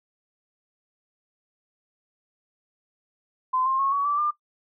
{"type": "tone with pitch steps", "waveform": "sine", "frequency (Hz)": [1028, 1060, 1092.9, 1126.9, 1161.9, 1198], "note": ["C6", "C6", "C#6", "C#6", "D6", "D6"], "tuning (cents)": [-31, 22, -25, 28, -19, 34], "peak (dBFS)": -21, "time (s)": [3.53, 4.31], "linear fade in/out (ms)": 10, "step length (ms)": 130, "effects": ["noise-tail reverb RT60 0.1 s tail -19 dB re dry"]}